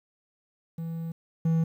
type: tone pair in turn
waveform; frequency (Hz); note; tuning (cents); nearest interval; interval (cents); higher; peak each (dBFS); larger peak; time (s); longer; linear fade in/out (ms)
triangle; 164.81 / 163.2; E3 / E3; 0 / -17; unison; 17; first; -29 / -19; second; 0.78-1.12 / 1.45-1.64; first; 5
effects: 10-bit